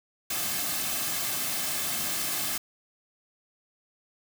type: noise with comb filter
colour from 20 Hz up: white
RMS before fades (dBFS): -30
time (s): 0.3-2.58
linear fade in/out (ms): 5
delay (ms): 2.1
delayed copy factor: -0.55
effects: none